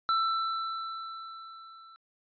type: tone with level ramp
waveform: square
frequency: 1332 Hz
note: E6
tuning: 18 cents sharp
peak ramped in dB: -24 to -51 dBFS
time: 0.09-1.96 s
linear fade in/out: 0 ms
effects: resampled to 11025 Hz